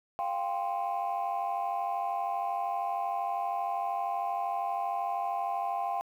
sine chord, F suspended second, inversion none, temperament equal with one note detuned, 698.5 / 791.3 / 1046.5 Hz, F5 / G5 / C6, 0 / +16 / 0 cents, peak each -32 / -31 / -35 dBFS, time 0.19-6.01 s, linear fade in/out 0 ms, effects tanh soft clip ceiling -24 dBFS + 10-bit

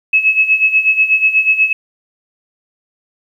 sine tone with tremolo, 2583 Hz, E7, 36 cents flat, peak -6 dBFS, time 0.13-1.73 s, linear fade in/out 5 ms, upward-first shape sine, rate 8.2 Hz, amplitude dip 75%, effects 8-bit

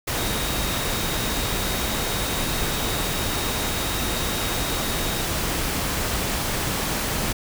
sine tone in noise, 3756 Hz, A#7, 12 cents sharp, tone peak -34 dBFS, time 0.17-5.22 s, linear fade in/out 10 ms, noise pink, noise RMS -25 dBFS, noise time 0.07-7.33 s, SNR -12 dB, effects none

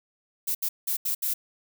violet noise bursts at uneven times, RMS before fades -27 dBFS, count 5, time 0.47-0.55 / 0.62-0.69 / 0.87-0.97 / 1.05-1.15 / 1.22-1.34 s, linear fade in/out 10 ms, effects none

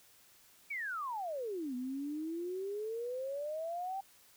sine exponential two-way sweep, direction down then up, 2349 to 245.1 to 791 Hz, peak -36 dBFS, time 0.7-4.01 s, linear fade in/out 10 ms, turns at 1.75 s, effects white hiss -63 dBFS RMS until 4.36 s

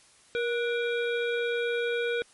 harmonic tone with a mistuned harmonic, 473 Hz, A#4, 25 cents sharp, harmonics 1 / 3 / 5 / 7 / 8, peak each -27 / -33 / -36 / -41 / -43 dBFS, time 0.35-2.22 s, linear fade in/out 0 ms, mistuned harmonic 3, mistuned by +62 cents, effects white hiss -58 dBFS RMS until 2.33 s + MP3 48 kbps

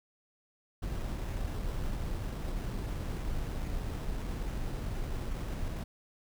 brown noise with sample-and-hold, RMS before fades -35 dBFS, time 0.82-5.84 s, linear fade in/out 10 ms, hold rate 4410 Hz, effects none

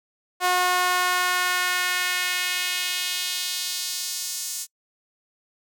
sawtooth tone with high-pass filter sweep, 361.8 Hz, F#4, 39 cents flat, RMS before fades -25 dBFS, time 0.4-4.67 s, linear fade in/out 50 ms, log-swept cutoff 800 to 6800 Hz, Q 1.4, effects noise-tail reverb RT60 0.1 s tail -26 dB re dry

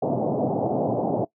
white band-pass noise, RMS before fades -24 dBFS, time 0.02-1.25 s, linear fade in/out 10 ms, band 110 to 770 Hz, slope 48 dB/octave, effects noise-tail reverb RT60 0.1 s tail -21 dB re dry

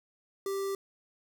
square tone with notch filter, 392 Hz, G4, in tune, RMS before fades -33 dBFS, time 0.46-0.75 s, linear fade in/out 2 ms, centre 2600 Hz, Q 0.99, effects none

